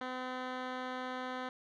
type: tone with low-pass filter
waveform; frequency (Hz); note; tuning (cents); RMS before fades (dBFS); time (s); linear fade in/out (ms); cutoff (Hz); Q
10% pulse; 254.9; C4; -45; -40; 0.01-1.49; 2; 2800; 1.2
effects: none